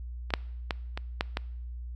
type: clicks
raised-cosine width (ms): 0.3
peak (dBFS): -21 / -7 / -12 / -18 / -10 / -13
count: 6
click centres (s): 0.305 / 0.338 / 0.708 / 0.975 / 1.209 / 1.371
effects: noise-tail reverb RT60 0.8 s tail -24 dB re dry + added 60 Hz sine -36 dBFS peak until 1.95 s